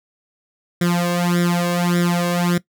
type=tone with flanger; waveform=sawtooth; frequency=174.61 Hz; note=F3; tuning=in tune; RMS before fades=-18 dBFS; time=0.81-2.58 s; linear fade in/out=5 ms; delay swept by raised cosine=0.55 to 1.85 ms; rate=1.7 Hz; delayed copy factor=+0.95; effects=noise-tail reverb RT60 0.1 s tail -19 dB re dry